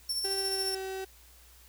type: tone with tremolo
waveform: sawtooth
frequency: 5430 Hz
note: F8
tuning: 50 cents flat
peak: -26 dBFS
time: 0.09-0.75 s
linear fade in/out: 5 ms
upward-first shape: sine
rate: 14 Hz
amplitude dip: 45%
type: tone with pitch glide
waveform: 35% pulse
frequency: 389.1 to 381.8 Hz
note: G4 to G4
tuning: -13 to -46 cents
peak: -33 dBFS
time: 0.24-1.05 s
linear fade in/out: 10 ms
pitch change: -33 cents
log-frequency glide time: 0.34-0.8 s
effects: added 60 Hz sine -57 dBFS peak until 1.68 s + white hiss -58 dBFS RMS until 1.68 s